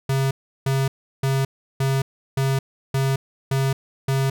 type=tone bursts; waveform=square; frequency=135 Hz; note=C#3; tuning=45 cents flat; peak=-19 dBFS; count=8; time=0.09-4.3 s; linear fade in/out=5 ms; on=220 ms; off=350 ms; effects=none